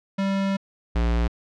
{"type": "tone pair in turn", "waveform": "square", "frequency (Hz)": [195.3, 58.06], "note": ["G3", "A#1"], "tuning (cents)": [-6, -6], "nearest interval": "octave + major sixth", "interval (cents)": 2100, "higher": "first", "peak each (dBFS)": [-22, -20], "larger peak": "second", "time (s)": [[0.18, 0.57], [0.95, 1.28]], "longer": "first", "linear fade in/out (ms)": 10, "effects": ["low-pass 4000 Hz 12 dB/octave"]}